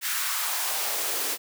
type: noise with high-pass filter sweep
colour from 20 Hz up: white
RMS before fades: -28 dBFS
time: 0.01-1.38 s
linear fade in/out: 50 ms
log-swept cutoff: 1600 to 330 Hz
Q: 1.9
effects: none

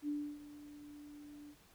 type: tone with ADSR envelope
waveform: sine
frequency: 293.7 Hz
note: D4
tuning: in tune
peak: -34 dBFS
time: 0.02-1.56 s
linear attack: 63 ms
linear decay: 300 ms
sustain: -16 dB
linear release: 66 ms
effects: pink hiss -65 dBFS RMS until 1.74 s

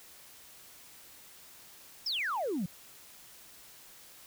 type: exponential sweep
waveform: sine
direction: down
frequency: 5588 to 161 Hz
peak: -29 dBFS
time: 2.06-2.66 s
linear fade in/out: 5 ms
effects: tanh soft clip ceiling -27 dBFS + white hiss -54 dBFS RMS until 4.26 s

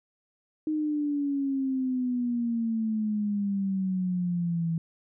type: exponential sweep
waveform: sine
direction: down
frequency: 311.1 to 163.3 Hz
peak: -25 dBFS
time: 0.67-4.78 s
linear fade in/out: 2 ms
effects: none

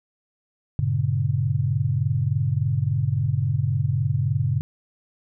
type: chord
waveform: sine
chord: G diminished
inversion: none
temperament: just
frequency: 98 / 117.6 / 141.12 Hz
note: G2 / Bb2 / Db3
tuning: 0 / +16 / +31 cents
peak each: -25 / -24 / -23 dBFS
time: 0.79-4.61 s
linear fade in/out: 0 ms
effects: none

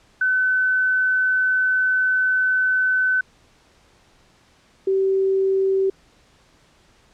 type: tone pair in turn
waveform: sine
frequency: 1514 / 385.3 Hz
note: F#6 / G4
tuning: +39 / -30 cents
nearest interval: 2 octaves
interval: 2369 cents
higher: first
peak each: -16 dBFS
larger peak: neither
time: 0.21-3.21 / 4.87-5.9 s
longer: first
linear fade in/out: 5 ms
effects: pink hiss -56 dBFS RMS until 7.13 s + low-pass 7000 Hz 12 dB/octave

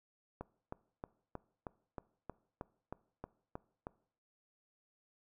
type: click train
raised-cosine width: 1 ms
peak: -28 dBFS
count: 12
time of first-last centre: 0.41-3.869 s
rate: 3.18 Hz
effects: noise-tail reverb RT60 0.6 s tail -21 dB re dry

